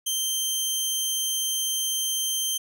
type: tone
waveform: 15% pulse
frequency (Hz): 3136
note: G7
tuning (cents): 0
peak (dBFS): -17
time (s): 0.06-2.58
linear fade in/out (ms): 10
effects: none